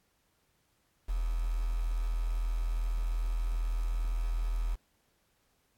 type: tone with quantisation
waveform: sine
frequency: 41.2 Hz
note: E1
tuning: in tune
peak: -28 dBFS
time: 1.08-4.76 s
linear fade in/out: 20 ms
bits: 8
effects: pink hiss -73 dBFS RMS until 5.77 s + AAC 64 kbps